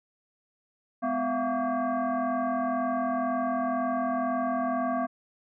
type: tone with frequency modulation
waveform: sine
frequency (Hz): 210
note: G#3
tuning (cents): +19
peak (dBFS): -25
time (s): 1.02-5.07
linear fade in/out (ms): 20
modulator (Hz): 462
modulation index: 2.1
effects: none